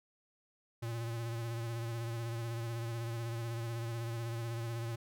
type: tone with vibrato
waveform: square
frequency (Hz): 116.1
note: A#2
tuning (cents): -7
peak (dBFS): -37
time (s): 0.82-4.96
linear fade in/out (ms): 10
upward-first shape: sine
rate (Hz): 16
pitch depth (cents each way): 37
effects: none